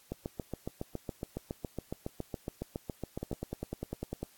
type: two click trains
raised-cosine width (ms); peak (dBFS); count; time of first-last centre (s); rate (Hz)
2; -22 / -22; 11 / 24; 3.23-4.23 / 0.12-3.314; 10 / 7.2
effects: white hiss -62 dBFS RMS until 4.37 s + AAC 64 kbps